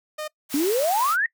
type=tone; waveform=sawtooth; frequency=612 Hz; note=D#5; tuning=29 cents flat; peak=-25 dBFS; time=0.18-0.28 s; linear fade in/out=10 ms
type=high-pass noise; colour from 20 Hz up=white; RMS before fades=-31 dBFS; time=0.49-1.17 s; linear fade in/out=50 ms; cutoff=570 Hz; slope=96 dB/octave
type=exponential sweep; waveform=sine; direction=up; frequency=269.6 to 1900 Hz; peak=-19 dBFS; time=0.54-1.26 s; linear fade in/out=2 ms
effects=noise-tail reverb RT60 0.1 s tail -22 dB re dry